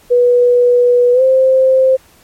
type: tone with pitch glide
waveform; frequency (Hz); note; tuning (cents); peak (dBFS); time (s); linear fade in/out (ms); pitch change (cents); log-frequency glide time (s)
sine; 488.8 to 523.9; B4 to C5; -18 to +2; -6; 0.1-1.97; 20; +120; 1.13-1.22
effects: pink hiss -47 dBFS RMS until 2.23 s + MP3 64 kbps